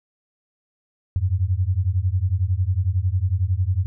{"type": "beating tone pair", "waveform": "sine", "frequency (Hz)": [87.31, 98.31], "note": ["F2", "G2"], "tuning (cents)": [0, 5], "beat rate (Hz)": 11, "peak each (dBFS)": -21, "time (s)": [1.16, 3.86], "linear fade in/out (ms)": 0, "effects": []}